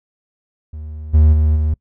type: tone with level steps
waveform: triangle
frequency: 76.8 Hz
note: D#2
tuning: 22 cents flat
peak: -25 / -5 / -9 / -12 dBFS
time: 0.73-1.74 s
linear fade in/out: 5 ms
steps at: 1.13 / 1.32 / 1.55 s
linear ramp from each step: 20 ms
effects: noise-tail reverb RT60 0.1 s tail -25 dB re dry